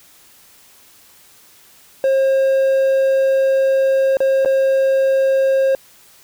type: tone with dropouts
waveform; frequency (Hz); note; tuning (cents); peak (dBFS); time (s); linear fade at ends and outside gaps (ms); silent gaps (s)
triangle; 536; C5; +42; -10; 2.04-5.75; 1; 4.17-4.204 / 4.449-4.458
effects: white hiss -48 dBFS RMS until 6.23 s